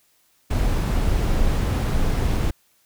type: noise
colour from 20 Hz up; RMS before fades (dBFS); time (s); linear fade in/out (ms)
brown; -20; 0.5-2.51; 10
effects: white hiss -62 dBFS RMS until 2.85 s